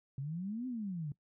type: exponential two-way sweep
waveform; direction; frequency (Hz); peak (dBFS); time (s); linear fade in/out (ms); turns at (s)
sine; up then down; 130.81 to 261.6 to 139.5; -36; 0.18-1.12; 2; 0.67
effects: noise-tail reverb RT60 0.1 s tail -20 dB re dry